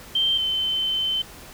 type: tone pair in turn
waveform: sine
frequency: 3136 / 3075 Hz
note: G7 / G7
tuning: 0 / -34 cents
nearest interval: unison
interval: 34 cents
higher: first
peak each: -18 / -21 dBFS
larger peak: first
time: 0.15-0.38 / 0.38-1.22 s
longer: second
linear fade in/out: 5 ms
effects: pink hiss -43 dBFS RMS until 1.53 s